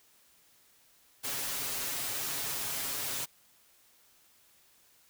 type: noise with comb filter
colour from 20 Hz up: white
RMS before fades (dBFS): -35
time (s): 1.23-3.26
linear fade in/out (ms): 20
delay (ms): 7.3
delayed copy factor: +0.75
effects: white hiss -64 dBFS RMS until 5.09 s